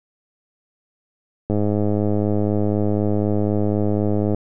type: click train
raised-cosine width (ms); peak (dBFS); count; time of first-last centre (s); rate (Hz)
2; -8; 297; 1.5-4.346; 104
effects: none

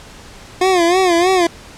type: tone with vibrato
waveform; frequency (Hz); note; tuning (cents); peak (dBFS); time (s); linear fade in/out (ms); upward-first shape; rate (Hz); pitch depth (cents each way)
25% pulse; 357.4; F4; +40; -7; 0.61-1.47; 5; sine; 3.2; 110
effects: pink hiss -38 dBFS RMS until 1.77 s + low-pass 8000 Hz 12 dB/octave

